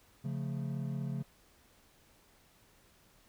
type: chord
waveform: triangle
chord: Db augmented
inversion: none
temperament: equal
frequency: 138.59 / 174.61 / 220 Hz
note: Db3 / F3 / A3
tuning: 0 / 0 / 0 cents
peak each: -34 / -39 / -40 dBFS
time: 0.24-1.23 s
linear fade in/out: 10 ms
effects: pink hiss -65 dBFS RMS until 3.28 s